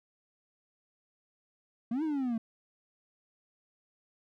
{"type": "exponential two-way sweep", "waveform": "triangle", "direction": "up then down", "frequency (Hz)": [220, 326, 220], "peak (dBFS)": -27, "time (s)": [1.91, 2.38], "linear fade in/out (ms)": 5, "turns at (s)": 2.03, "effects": []}